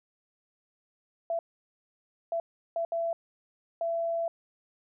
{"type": "tone bursts at uneven times", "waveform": "sine", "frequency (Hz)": 670, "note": "E5", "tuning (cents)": 28, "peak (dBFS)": -27, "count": 5, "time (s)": [[1.3, 1.39], [2.32, 2.4], [2.76, 2.85], [2.92, 3.13], [3.81, 4.28]], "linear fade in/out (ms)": 2, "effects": []}